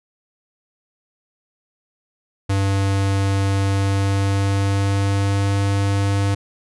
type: tone with pitch glide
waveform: square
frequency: 98.1 to 99.41 Hz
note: G2 to G2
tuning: +2 to +25 cents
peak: -17 dBFS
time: 2.49-6.35 s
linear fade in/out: 10 ms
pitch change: +23 cents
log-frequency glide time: 3.57-5.6 s
effects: resampled to 24000 Hz